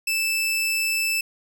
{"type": "tone", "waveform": "sawtooth", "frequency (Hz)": 2637, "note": "E7", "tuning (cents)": 0, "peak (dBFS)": -18, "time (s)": [0.07, 1.21], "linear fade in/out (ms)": 5, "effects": []}